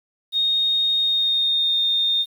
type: tone with pitch glide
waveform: sine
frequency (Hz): 3711 to 3656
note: A#7 to A#7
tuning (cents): -9 to -34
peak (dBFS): -17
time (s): 0.32-2.26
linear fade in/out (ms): 50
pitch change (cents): -25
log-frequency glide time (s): 0.98-1.84
effects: 8-bit